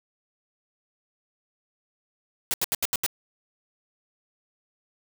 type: noise bursts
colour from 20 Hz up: white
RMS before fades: -25 dBFS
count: 6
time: 2.51-3.063 s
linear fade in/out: 0 ms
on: 28 ms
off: 77 ms
effects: none